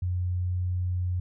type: tone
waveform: sine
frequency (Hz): 90.1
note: F#2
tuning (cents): -45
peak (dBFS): -25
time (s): 0.02-1.2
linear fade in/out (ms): 5
effects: none